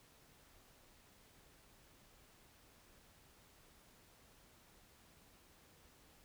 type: silence
effects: pink hiss -66 dBFS RMS until 6.24 s